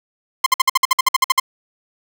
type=tone bursts; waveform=sawtooth; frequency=1046.5 Hz; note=C6; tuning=in tune; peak=-6 dBFS; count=13; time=0.44-1.399 s; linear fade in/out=5 ms; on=23 ms; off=55 ms; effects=none